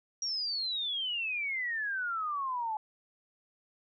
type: exponential sweep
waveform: sine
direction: down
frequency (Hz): 5700 to 846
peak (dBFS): -31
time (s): 0.22-2.77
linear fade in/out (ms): 2
effects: none